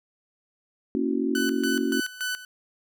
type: chord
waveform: sine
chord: F# dominant seventh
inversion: first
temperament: equal with one note detuned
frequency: 233.1 / 277.2 / 326 / 370 Hz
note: A#3 / C#4 / E4 / F#4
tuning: 0 / 0 / -19 / 0 cents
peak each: -28 / -26 / -31 / -29 dBFS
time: 0.95-2 s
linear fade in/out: 0 ms
type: tone with tremolo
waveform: sawtooth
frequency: 1499 Hz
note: F#6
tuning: 22 cents sharp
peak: -23 dBFS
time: 1.35-2.45 s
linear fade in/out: 2 ms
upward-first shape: square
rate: 3.5 Hz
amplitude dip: 80%
effects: none